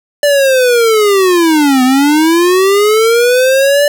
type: linear two-way sweep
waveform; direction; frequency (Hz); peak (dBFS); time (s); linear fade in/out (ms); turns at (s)
square; down then up; 587.3 to 251.1 to 587.3; -7; 0.23-3.88; 2; 1.83
effects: none